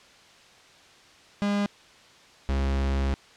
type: tone pair in turn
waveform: 45% pulse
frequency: 203.4 / 67.88 Hz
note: G#3 / C#2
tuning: -36 / -36 cents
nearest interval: octave + perfect fifth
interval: 1900 cents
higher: first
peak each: -23 dBFS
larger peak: neither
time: 1.42-1.66 / 2.49-3.14 s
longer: second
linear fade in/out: 0 ms
effects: white hiss -53 dBFS RMS until 3.36 s + low-pass 5000 Hz 12 dB/octave